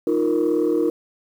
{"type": "chord", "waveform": "sine", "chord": "Eb suspended second", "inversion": "none", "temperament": "equal", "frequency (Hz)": [311.1, 349.2, 466.2], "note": ["Eb4", "F4", "Bb4"], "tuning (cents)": [0, 0, 0], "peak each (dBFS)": -20, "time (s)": [0.07, 0.9], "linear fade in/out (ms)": 2, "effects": ["tanh soft clip ceiling -12 dBFS", "8-bit"]}